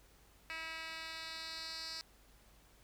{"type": "tone with band-pass filter sweep", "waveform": "10% pulse", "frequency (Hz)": 323.3, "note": "E4", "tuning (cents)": -34, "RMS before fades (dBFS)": -45, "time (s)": [0.5, 2.01], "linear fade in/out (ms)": 0, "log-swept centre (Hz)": [2700, 4800], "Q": 3, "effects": ["added 50 Hz sine -66 dBFS peak until 2.83 s", "pink hiss -66 dBFS RMS until 2.83 s"]}